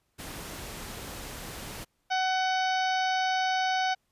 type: noise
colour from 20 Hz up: pink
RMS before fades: -40 dBFS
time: 0.18-1.85 s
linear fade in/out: 20 ms
type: harmonic tone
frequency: 750 Hz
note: F#5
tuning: 23 cents sharp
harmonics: 1 / 2 / 3 / 4 / 5 / 6 / 7 / 8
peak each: -26 / -32 / -36 / -38 / -40 / -42 / -43 / -44 dBFS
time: 2.1-3.95 s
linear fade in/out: 20 ms
effects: pink hiss -75 dBFS RMS until 4.11 s + resampled to 32000 Hz